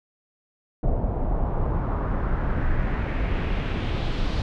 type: noise with low-pass filter sweep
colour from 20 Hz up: brown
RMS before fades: -24 dBFS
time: 0.83-4.42 s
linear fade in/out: 2 ms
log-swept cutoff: 640 to 4300 Hz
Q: 2
effects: none